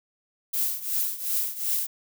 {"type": "noise with tremolo", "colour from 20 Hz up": "violet", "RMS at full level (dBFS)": -24, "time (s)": [0.53, 1.87], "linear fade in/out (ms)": 10, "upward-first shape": "triangle", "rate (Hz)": 2.7, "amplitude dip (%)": 85, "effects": []}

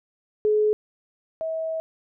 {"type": "tone pair in turn", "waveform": "sine", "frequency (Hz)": [424.9, 644.5], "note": ["G#4", "E5"], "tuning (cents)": [40, -39], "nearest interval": "perfect fifth", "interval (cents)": 721, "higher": "second", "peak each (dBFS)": [-17, -25], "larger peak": "first", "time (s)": [[0.45, 0.73], [1.41, 1.8]], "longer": "second", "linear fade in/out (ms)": 0, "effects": []}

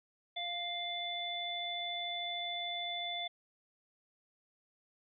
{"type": "harmonic tone", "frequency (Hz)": 698.5, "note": "F5", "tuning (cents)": 0, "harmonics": [1, 3, 5], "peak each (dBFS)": [-41, -44, -38], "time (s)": [0.36, 3.28], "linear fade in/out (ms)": 10, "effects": []}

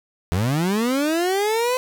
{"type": "linear sweep", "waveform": "30% pulse", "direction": "up", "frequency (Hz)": [80, 514], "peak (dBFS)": -16, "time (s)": [0.32, 1.77], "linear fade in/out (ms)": 0, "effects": []}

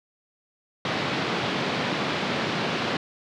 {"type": "band-pass noise", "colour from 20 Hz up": "pink", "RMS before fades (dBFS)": -27, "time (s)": [0.85, 2.97], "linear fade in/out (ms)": 2, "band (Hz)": [140, 4200], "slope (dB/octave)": 24, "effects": []}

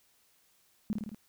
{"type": "tone with echo", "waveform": "sine", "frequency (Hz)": 212.1, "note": "G#3", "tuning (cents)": 37, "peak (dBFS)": -28, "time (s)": [0.9, 0.93], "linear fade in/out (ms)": 0, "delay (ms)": 54, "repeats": 4, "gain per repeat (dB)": -3, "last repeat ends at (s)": 1.146, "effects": ["white hiss -68 dBFS RMS until 1.28 s"]}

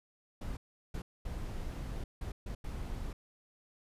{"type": "noise bursts at uneven times", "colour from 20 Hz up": "brown", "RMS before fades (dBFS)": -39, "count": 6, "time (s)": [[0.41, 0.57], [0.94, 1.02], [1.25, 2.04], [2.21, 2.32], [2.46, 2.55], [2.64, 3.13]], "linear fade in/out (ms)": 5, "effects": ["resampled to 32000 Hz"]}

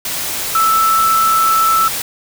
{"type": "tone in noise", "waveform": "sine", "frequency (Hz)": 1318.5, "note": "E6", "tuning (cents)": 0, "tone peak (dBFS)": -10, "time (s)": [0.55, 1.88], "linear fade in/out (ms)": 2, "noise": "white", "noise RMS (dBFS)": -21, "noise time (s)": [0.05, 2.02], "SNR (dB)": 8, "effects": []}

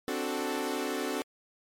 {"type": "chord", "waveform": "sawtooth", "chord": "D dominant seventh", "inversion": "third", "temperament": "equal", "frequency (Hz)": [261.6, 293.7, 370, 440], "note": ["C4", "D4", "F#4", "A4"], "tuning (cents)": [0, 0, 0, 0], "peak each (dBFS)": -32, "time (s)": [0.08, 1.22], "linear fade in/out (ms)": 0, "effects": ["MP3 64 kbps"]}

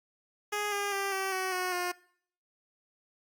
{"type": "tone with pitch steps", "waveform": "10% pulse", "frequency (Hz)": [415.3, 404.9, 394.7, 384.8, 375.2, 365.7, 356.6], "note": ["G#4", "G#4", "G4", "G4", "F#4", "F#4", "F4"], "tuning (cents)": [0, -44, 12, -32, 24, -20, 36], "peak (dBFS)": -22, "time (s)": [0.52, 1.92], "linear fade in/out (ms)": 10, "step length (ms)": 200, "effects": ["noise-tail reverb RT60 0.6 s tail -22 dB re dry", "Opus 48 kbps"]}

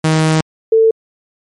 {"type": "tone pair in turn", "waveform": ["sawtooth", "sine"], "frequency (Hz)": [157.9, 446.6], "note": ["D#3", "A4"], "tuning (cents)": [26, 26], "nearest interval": "octave + tritone", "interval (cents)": 1800, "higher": "second", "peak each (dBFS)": -6, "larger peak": "neither", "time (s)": [[0.04, 0.41], [0.72, 0.91]], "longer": "first", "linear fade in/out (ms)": 5, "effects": ["MP3 48 kbps"]}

